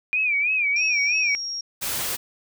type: tone with vibrato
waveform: sine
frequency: 2405 Hz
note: D7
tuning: 41 cents sharp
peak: -19 dBFS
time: 0.13-1.35 s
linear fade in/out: 0 ms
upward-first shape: sine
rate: 3.1 Hz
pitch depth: 120 cents each way
type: tone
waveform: sine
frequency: 5588 Hz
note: F8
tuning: in tune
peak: -27 dBFS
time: 0.76-1.61 s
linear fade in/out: 5 ms
type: noise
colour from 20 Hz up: white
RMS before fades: -27 dBFS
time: 1.81-2.17 s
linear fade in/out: 20 ms
effects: none